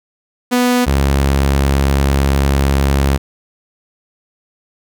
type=tone pair in turn; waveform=sawtooth; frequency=246.9 / 68.9 Hz; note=B3 / C#2; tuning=0 / -10 cents; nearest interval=octave + minor seventh; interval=2210 cents; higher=first; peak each=-7 dBFS; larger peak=neither; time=0.51-0.86 / 0.86-3.18 s; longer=second; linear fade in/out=20 ms; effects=none